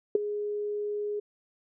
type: tone with ADSR envelope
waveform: sine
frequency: 415.3 Hz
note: G#4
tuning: in tune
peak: -15 dBFS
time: 0.15-1.2 s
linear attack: 3 ms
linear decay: 13 ms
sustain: -14 dB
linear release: 9 ms
effects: none